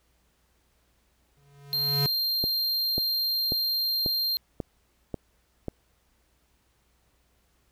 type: tone with exponential growth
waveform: square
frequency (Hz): 141.6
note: C#3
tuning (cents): +37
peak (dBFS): -24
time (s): 1.37-2.06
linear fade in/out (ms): 0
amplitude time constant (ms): 150
type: tone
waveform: square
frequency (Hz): 4186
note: C8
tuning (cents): 0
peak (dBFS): -25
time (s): 1.73-4.37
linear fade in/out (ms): 0
type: click train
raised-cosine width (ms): 2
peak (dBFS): -17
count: 7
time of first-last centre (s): 2.44-5.683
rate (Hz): 1.85
effects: added 60 Hz sine -69 dBFS peak until 7.71 s + pink hiss -69 dBFS RMS until 7.71 s